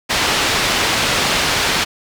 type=low-pass noise; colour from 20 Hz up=white; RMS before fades=-17 dBFS; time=0.09-1.85 s; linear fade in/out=20 ms; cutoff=4000 Hz; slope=12 dB/octave; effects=none